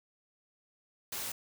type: noise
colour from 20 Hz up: white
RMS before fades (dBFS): -38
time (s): 1.12-1.32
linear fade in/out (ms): 5
effects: none